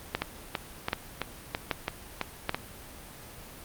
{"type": "two click trains", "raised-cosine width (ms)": 0.3, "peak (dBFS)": [-10, -12], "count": [4, 8], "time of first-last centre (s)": [[0.15, 2.494], [0.22, 2.546]], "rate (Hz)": [1.28, 3.01], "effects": ["pink hiss -46 dBFS RMS until 3.64 s", "Opus 32 kbps"]}